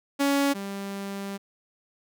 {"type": "tone pair in turn", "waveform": "sawtooth", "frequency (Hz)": [280.3, 197.85], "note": ["C#4", "G3"], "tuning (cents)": [19, 16], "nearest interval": "tritone", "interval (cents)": 603, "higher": "first", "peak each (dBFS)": [-17, -28], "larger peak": "first", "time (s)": [[0.19, 0.54], [0.54, 1.38]], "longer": "second", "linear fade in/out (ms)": 20, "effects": []}